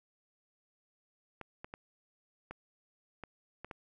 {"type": "clicks", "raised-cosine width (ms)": 0.5, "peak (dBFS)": -28, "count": 7, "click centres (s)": [1.413, 1.645, 1.739, 2.51, 3.237, 3.646, 3.712], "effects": []}